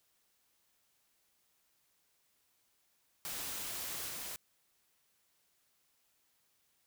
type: noise with level steps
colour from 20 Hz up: white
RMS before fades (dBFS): -41 / -43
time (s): 3.25-4.36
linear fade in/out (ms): 0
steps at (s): 4.08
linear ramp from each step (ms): 20
effects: white hiss -75 dBFS RMS until 6.86 s